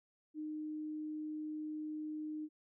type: tone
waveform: sine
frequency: 306.7 Hz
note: D#4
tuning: 25 cents flat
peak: -39 dBFS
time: 0.34-2.49 s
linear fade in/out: 50 ms
effects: none